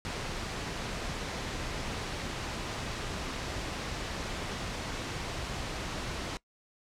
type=noise; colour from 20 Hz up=pink; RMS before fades=-36 dBFS; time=0.05-6.37 s; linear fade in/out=0 ms; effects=noise-tail reverb RT60 0.1 s tail -21 dB re dry + low-pass 6000 Hz 12 dB/octave